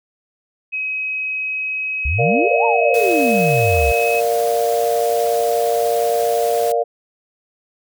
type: tone with pitch glide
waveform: sine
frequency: 2541 to 2560 Hz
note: D#7 to D#7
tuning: +36 to +49 cents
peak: -20 dBFS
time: 0.72-4.21 s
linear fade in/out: 20 ms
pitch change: +13 cents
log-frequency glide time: 1.38-3.61 s
type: exponential two-way sweep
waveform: sine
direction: up then down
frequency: 60.4 to 948 to 60.4 Hz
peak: -17 dBFS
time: 2.05-3.92 s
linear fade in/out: 5 ms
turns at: 2.65 s
type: chord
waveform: sine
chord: Bb major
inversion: none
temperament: equal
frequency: 466.2 / 587.3 / 698.5 Hz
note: Bb4 / D5 / F5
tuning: 0 / 0 / 0 cents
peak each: -18 / -21 / -19 dBFS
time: 2.18-6.84 s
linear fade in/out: 20 ms
type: noise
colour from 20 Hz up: white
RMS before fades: -31 dBFS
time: 2.94-6.72 s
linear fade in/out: 2 ms
effects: none